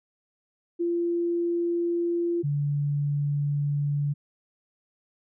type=tone pair in turn; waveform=sine; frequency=343.4 / 144.38 Hz; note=F4 / D3; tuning=-29 / -29 cents; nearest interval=octave + minor third; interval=1500 cents; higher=first; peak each=-23 dBFS; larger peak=neither; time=0.79-2.43 / 2.43-4.14 s; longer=second; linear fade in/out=20 ms; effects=none